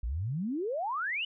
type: exponential sweep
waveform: sine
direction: up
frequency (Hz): 51.7 to 3054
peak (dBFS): -30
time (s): 0.03-1.25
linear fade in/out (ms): 5
effects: none